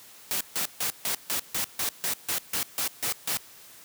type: noise bursts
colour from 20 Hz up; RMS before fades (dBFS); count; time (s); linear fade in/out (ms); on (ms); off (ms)
white; -28; 13; 0.31-3.371; 0; 97; 150
effects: white hiss -50 dBFS RMS until 3.84 s + high-pass 80 Hz 12 dB/octave